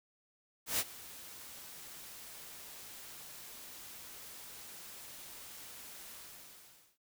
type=noise with ADSR envelope; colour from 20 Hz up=white; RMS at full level=-31 dBFS; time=0.66-6.98 s; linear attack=130 ms; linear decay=45 ms; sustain=-19 dB; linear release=840 ms; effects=none